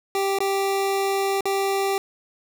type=tone with dropouts; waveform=25% pulse; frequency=392 Hz; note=G4; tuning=in tune; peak=-17 dBFS; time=0.15-1.98 s; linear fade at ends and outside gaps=1 ms; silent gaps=0.387-0.404 / 1.408-1.455 s; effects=none